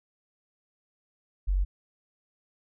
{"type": "tone", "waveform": "sine", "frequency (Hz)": 46.86, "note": "F#1", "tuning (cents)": 23, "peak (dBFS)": -22, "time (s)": [1.47, 1.65], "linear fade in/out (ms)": 20, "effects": []}